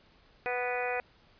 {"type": "harmonic tone with a mistuned harmonic", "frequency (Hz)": 246.9, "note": "B3", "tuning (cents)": 0, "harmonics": [2, 3, 4, 5, 6, 7, 8, 9, 10], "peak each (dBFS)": [-34, -35, -44, -45, -40, -43, -39, -46, -38], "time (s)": [0.46, 1], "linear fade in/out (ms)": 0, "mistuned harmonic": 9, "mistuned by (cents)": 15, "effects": ["pink hiss -62 dBFS RMS until 1.39 s", "resampled to 11025 Hz"]}